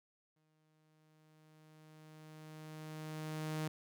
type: tone with exponential growth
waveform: sawtooth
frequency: 155.56 Hz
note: D#3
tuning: in tune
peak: -32 dBFS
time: 0.36-3.68 s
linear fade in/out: 5 ms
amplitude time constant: 720 ms
effects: none